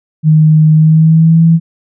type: tone with pitch glide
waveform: sine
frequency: 155.56 to 164.81 Hz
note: D#3 to E3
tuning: 0 to 0 cents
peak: -3 dBFS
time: 0.23-1.6 s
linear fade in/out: 50 ms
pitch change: +100 cents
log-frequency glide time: 0.73-1.44 s
effects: none